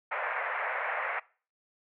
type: band-pass noise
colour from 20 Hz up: white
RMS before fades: -33 dBFS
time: 0.11-1.2 s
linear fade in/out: 10 ms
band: 510 to 2200 Hz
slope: 48 dB/octave
effects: noise-tail reverb RT60 0.4 s tail -22 dB re dry